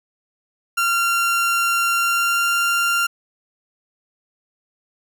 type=tone with pitch glide; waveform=30% pulse; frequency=1380 to 1388.8 Hz; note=F6 to F6; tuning=-21 to -10 cents; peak=-14 dBFS; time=0.77-3.07 s; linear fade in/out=10 ms; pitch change=+11 cents; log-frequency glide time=1.95-2.48 s; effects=none